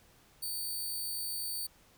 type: tone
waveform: 5% pulse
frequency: 4552 Hz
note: C#8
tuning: 45 cents sharp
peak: -28 dBFS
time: 0.42-1.67 s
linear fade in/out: 10 ms
effects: pink hiss -63 dBFS RMS until 1.97 s